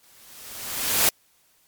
white noise with exponential growth, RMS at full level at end -17 dBFS, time 0.03-1.09 s, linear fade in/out 1 ms, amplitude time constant 230 ms, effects white hiss -62 dBFS RMS until 1.67 s + MP3 96 kbps

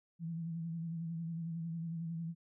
sine tone with vibrato, 165.7 Hz, E3, 9 cents sharp, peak -37 dBFS, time 0.19-2.35 s, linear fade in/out 50 ms, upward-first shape sine, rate 11 Hz, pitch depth 42 cents each way, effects none

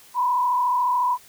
sine tone with frequency modulation, 987.8 Hz, B5, in tune, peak -18 dBFS, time 0.14-1.18 s, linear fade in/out 50 ms, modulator 34 Hz, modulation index 0.88, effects white hiss -50 dBFS RMS until 1.28 s

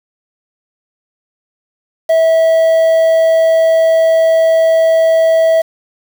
triangle tone with quantisation, 650 Hz, E5, 24 cents flat, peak -5 dBFS, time 2.09-5.62 s, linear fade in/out 10 ms, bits 5, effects none

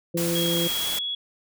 harmonic tone, 169.9 Hz, F3, 47 cents flat, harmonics 1 / 2 / 3, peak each -27 / -27 / -29 dBFS, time 0.14-0.68 s, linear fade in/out 10 ms
white noise, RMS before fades -30 dBFS, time 0.17-0.99 s, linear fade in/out 5 ms
sine tone with pitch glide, 3290 to 3359 Hz, G#7 to G#7, -17 to +19 cents, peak -26 dBFS, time 0.35-1.15 s, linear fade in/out 5 ms, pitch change +36 cents, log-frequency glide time 0.66-0.91 s
effects none

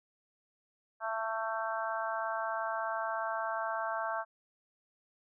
harmonic tone, 222.9 Hz, A3, 23 cents sharp, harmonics 3 / 4 / 5 / 6 / 7, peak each -37 / -38 / -39 / -40 / -40 dBFS, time 1-4.25 s, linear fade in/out 50 ms, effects none

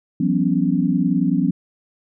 sine tone cluster, 171.1 / 189.6 / 248.8 / 279.1 Hz, F3 / F#3 / B3 / C#4, -35 / +43 / +13 / +12 cents, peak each -21 dBFS, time 0.2-1.51 s, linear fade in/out 5 ms, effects none

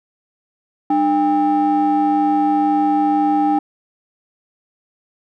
triangle ring-modulated tone, 250 Hz, B3, 21 cents sharp, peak -8 dBFS, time 0.9-3.59 s, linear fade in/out 5 ms, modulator 551 Hz, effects none

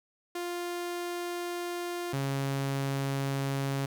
sawtooth tone pair in turn, 350 / 137.42 Hz, F4 / C#3, +4 / -15 cents, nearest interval octave + major third, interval 1619 cents, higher first, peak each -29 / -25 dBFS, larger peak second, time 0.35-2.13 / 2.13-3.86 s, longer first, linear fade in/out 5 ms, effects none

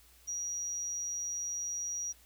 sine tone, 5760 Hz, F#8, 47 cents flat, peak -34 dBFS, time 0.27-2.13 s, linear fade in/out 20 ms, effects added 60 Hz sine -63 dBFS peak until 2.25 s + white hiss -62 dBFS RMS until 2.25 s

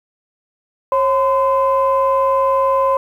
sine tone pair together, 542 / 1023.2 Hz, C#5 / C6, -39 / -39 cents, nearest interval major seventh, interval 1100 cents, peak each -14 dBFS, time 0.92-2.97 s, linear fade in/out 2 ms, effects tanh soft clip ceiling -6 dBFS + 8-bit

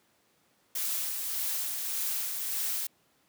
blue noise with tremolo, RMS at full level -31 dBFS, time 0.75-2.87 s, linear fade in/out 5 ms, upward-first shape sine, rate 1.7 Hz, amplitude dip 35%, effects pink hiss -68 dBFS RMS until 3.28 s + high-pass 150 Hz 12 dB/octave

